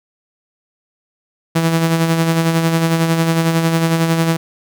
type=tone with tremolo; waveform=sawtooth; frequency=164.4 Hz; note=E3; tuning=4 cents flat; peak=-7 dBFS; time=1.55-4.37 s; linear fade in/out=10 ms; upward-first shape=sine; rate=11 Hz; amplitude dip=45%; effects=none